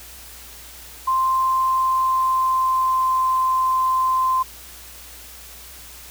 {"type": "tone with pitch glide", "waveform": "sine", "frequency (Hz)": [1046.5, 1038.1], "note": ["C6", "C6"], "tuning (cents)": [0, -14], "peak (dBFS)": -16, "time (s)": [1.07, 4.43], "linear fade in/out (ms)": 10, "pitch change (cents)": -14, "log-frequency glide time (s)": [1.38, 3.29], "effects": ["added 60 Hz sine -46 dBFS peak until 6.1 s", "white hiss -41 dBFS RMS until 6.1 s"]}